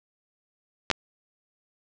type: clicks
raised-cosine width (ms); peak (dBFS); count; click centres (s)
0.2; -4; 2; 0.902 / 0.913
effects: low-pass 7000 Hz 12 dB/octave